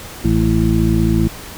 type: harmonic tone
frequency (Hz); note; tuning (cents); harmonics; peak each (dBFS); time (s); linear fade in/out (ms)
55.3; A1; +9; 1 / 2 / 3 / 4 / 6; -18 / -18 / -18 / -18 / -18; 0.24-1.28; 10
effects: pink hiss -33 dBFS RMS until 1.57 s